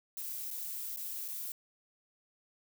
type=noise with dropouts; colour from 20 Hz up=violet; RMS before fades=-40 dBFS; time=0.17-1.52 s; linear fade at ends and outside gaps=1 ms; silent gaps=0.505-0.511 / 0.962-0.972 / 1.28-1.285 s; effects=none